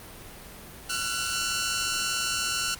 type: tone pair together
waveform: 10% pulse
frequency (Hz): 1360.5 / 1480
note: F6 / F#6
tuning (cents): -46 / 0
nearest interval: minor second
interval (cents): 146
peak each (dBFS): -21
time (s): 0.89-2.75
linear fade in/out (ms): 10
effects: pink hiss -44 dBFS RMS until 2.79 s + Opus 32 kbps